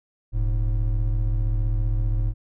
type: tone pair together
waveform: triangle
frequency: 40.63 / 106.7 Hz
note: E1 / G#2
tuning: -24 / +47 cents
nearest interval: octave + perfect fourth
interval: 1671 cents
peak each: -19 / -23 dBFS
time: 0.32-2.34 s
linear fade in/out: 50 ms
effects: none